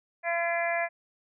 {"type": "harmonic tone", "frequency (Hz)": 340, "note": "F4", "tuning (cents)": -46, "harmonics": [2, 3, 4, 5, 6, 7], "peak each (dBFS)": [-28, -38, -43, -33, -33, -36], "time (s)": [0.23, 0.89], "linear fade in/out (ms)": 50, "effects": []}